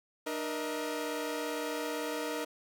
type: tone cluster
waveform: sawtooth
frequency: 300.1 / 473.1 / 638 Hz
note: D4 / A#4 / D#5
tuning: +38 / +26 / +43 cents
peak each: -34 / -33 / -36 dBFS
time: 0.26-2.45 s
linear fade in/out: 10 ms
effects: none